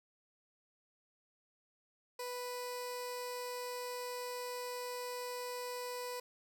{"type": "tone with notch filter", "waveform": "15% pulse", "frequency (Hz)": 493.9, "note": "B4", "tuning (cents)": 0, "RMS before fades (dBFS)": -42, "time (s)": [2.19, 6.2], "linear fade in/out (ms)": 5, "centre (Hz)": 1600, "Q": 1.3, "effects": []}